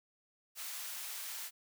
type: high-pass noise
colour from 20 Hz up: white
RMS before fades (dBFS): -43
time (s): 0.55-1.51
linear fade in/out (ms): 50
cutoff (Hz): 960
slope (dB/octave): 12
effects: none